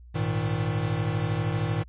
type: chord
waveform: square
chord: Ab suspended second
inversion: none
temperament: equal with one note detuned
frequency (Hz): 103.83 / 116.54 / 157.19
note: Ab2 / Bb2 / Eb3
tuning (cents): 0 / 0 / +18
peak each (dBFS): -30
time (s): 0.14-1.84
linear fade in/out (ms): 20
effects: added 60 Hz sine -45 dBFS peak until 1.88 s + resampled to 8000 Hz